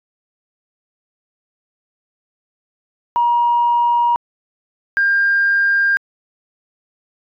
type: tone pair in turn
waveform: sine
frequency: 952 / 1601.1 Hz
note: A#5 / G6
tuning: +36 / +36 cents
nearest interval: major sixth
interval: 900 cents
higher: second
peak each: -11 dBFS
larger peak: neither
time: 3.16-4.16 / 4.97-5.97 s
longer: neither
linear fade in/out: 0 ms
effects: tanh soft clip ceiling -7 dBFS